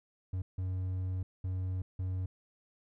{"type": "tone bursts at uneven times", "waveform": "triangle", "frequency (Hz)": 92.7, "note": "F#2", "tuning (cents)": 4, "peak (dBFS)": -30, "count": 4, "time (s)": [[0.33, 0.42], [0.58, 1.23], [1.44, 1.82], [1.99, 2.26]], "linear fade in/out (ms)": 5, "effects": []}